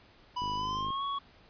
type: tone with pitch glide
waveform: square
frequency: 987.8 to 1115.2 Hz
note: B5 to C#6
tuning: 0 to +10 cents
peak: -32 dBFS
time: 0.36-1.19 s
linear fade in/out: 10 ms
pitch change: +210 cents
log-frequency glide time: 0.55-1.04 s
type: click train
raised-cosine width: 3 ms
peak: -30 dBFS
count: 26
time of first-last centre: 0.42-0.904 s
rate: 51.6 Hz
effects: pink hiss -59 dBFS RMS until 1.49 s + resampled to 11025 Hz